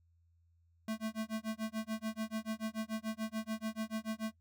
square tone with tremolo, 220 Hz, A3, in tune, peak -34 dBFS, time 0.88-4.32 s, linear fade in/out 2 ms, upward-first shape sine, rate 6.9 Hz, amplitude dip 100%, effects noise-tail reverb RT60 0.1 s tail -21 dB re dry + added 84 Hz sine -67 dBFS peak until 4.4 s

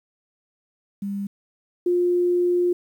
sine tone pair in turn, 200 / 353.9 Hz, G3 / F4, +35 / +23 cents, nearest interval minor seventh, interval 988 cents, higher second, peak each -25 / -17 dBFS, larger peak second, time 1.02-1.27 / 1.86-2.73 s, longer second, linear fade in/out 5 ms, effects 9-bit

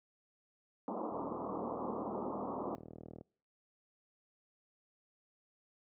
pink band-pass noise, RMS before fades -40 dBFS, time 0.88-2.75 s, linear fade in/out 0 ms, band 190 to 1200 Hz, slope 96 dB/octave
click train, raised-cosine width 2 ms, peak -35 dBFS, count 84, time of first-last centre 1.12-3.211 s, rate 39.7 Hz
effects noise-tail reverb RT60 0.5 s tail -25 dB re dry + high-pass 100 Hz 12 dB/octave

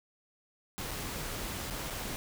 pink noise with dropouts, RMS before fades -38 dBFS, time 0.78-2.16 s, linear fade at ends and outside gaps 0 ms, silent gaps 0.909-0.914 / 1.701-1.707 / 1.901-1.906 s, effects none

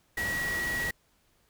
sine tone in noise, 1919 Hz, A#6, 50 cents sharp, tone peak -29 dBFS, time 0.17-0.91 s, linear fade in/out 5 ms, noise pink, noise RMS -37 dBFS, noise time 0.17-0.91 s, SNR +5 dB, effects pink hiss -68 dBFS RMS until 1.49 s

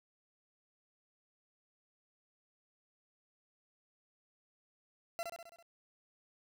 40% pulse tone with echo, 678 Hz, E5, 49 cents sharp, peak -35 dBFS, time 5.19-5.23 s, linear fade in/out 0 ms, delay 66 ms, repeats 6, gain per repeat -4 dB, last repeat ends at 5.626 s, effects none

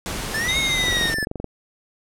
pink noise, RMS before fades -28 dBFS, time 0.06-1.14 s, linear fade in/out 0 ms
square exponential two-way sweep, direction up then down, 1722 to 2195 to 1722 Hz, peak -23 dBFS, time 0.34-1.25 s, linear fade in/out 5 ms, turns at 0.58 s
sine tone with tremolo, 3729 Hz, A#7, in tune, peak -20 dBFS, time 0.48-1.1 s, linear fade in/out 10 ms, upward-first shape sine, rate 13 Hz, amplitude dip 45%
click train, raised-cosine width 2 ms, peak -15 dBFS, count 15, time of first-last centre 0.84-1.443 s, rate 23.2 Hz
effects low-pass 12000 Hz 12 dB/octave

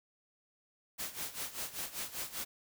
white noise with tremolo, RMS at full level -38 dBFS, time 0.98-2.45 s, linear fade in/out 20 ms, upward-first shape sine, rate 5.1 Hz, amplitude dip 80%, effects none

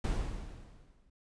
brown noise with exponential decay, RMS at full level -28 dBFS, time 0.04-1.1 s, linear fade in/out 5 ms, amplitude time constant 230 ms, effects resampled to 22050 Hz

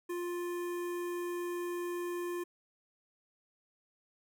square tone with notch filter, 350.5 Hz, F4, 6 cents sharp, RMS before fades -37 dBFS, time 0.09-2.44 s, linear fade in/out 10 ms, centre 4300 Hz, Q 0.87, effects none

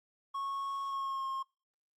triangle tone with pitch glide, 1100 to 1072.4 Hz, C#6 to C6, -14 to +42 cents, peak -32 dBFS, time 0.34-1.43 s, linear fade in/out 10 ms, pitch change -44 cents, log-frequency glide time 0.84-1.27 s, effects noise-tail reverb RT60 0.3 s tail -25 dB re dry + Opus 32 kbps

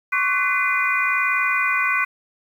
sine tone cluster, 1077 / 1138 / 1500 / 2035 / 2444 Hz, C6 / C#6 / F#6 / C7 / D#7, +50 / +45 / +23 / -49 / -32 cents, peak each -29 / -25 / -23 / -22 / -24 dBFS, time 0.12-2.05 s, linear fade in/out 10 ms, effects 8-bit

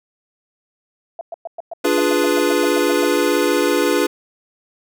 sine tone bursts, 672 Hz, E5, 33 cents sharp, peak -25 dBFS, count 15, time 1.19-3.045 s, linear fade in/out 2 ms, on 21 ms, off 110 ms
square chord, D diminished seventh, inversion none, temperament equal, 293.7 / 349.2 / 415.3 / 493.9 Hz, D4 / F4 / Ab4 / Cb5, 0 / 0 / 0 / 0 cents, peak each -21 dBFS, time 1.84-4.07 s, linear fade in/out 10 ms
effects none

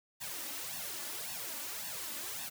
white noise with flanger, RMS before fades -41 dBFS, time 0.2-2.5 s, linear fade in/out 20 ms, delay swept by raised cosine 1.1 to 3.5 ms, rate 1.8 Hz, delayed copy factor +0.85, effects high-pass 100 Hz 12 dB/octave

